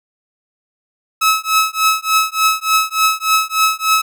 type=tone with tremolo; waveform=sawtooth; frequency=1292 Hz; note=E6; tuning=35 cents flat; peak=-5 dBFS; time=1.21-4.02 s; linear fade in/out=10 ms; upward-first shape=triangle; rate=3.4 Hz; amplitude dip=100%; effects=none